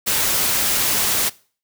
white noise, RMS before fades -19 dBFS, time 0.06-1.3 s, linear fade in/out 20 ms, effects noise-tail reverb RT60 0.4 s tail -21 dB re dry

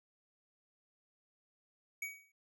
square tone with exponential decay, 2259 Hz, C#7, 32 cents sharp, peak -36 dBFS, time 2.02-2.32 s, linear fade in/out 5 ms, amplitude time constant 65 ms, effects none

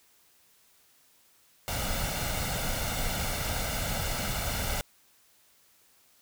pink noise with comb filter, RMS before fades -31 dBFS, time 1.68-4.81 s, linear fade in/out 0 ms, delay 1.4 ms, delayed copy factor +0.6, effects white hiss -63 dBFS RMS until 6.21 s

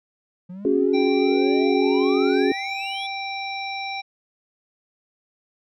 triangle exponential sweep, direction up, 174.61 to 3520 Hz, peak -31 dBFS, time 0.49-3.07 s, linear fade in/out 10 ms
sine chord, C# suspended fourth, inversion none, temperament equal, 277.2 / 370 / 415.3 Hz, C#4 / F#4 / G#4, 0 / 0 / 0 cents, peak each -21 dBFS, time 0.65-2.52 s, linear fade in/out 2 ms
harmonic tone, 783 Hz, G5, 2 cents flat, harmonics 1 / 3 / 5 / 7, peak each -30 / -31 / -35 / -40 dBFS, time 0.93-4.02 s, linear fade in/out 20 ms
effects none

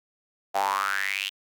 sawtooth tone with high-pass filter sweep, 98 Hz, G2, in tune, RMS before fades -27 dBFS, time 0.54-1.3 s, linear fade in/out 20 ms, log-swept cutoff 710 to 3100 Hz, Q 7.2, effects none

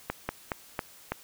slowing click train, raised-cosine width 0.5 ms, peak -14 dBFS, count 5, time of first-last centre 0.1-1.12 s, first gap 190 ms, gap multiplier 1.2, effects white hiss -53 dBFS RMS until 1.23 s

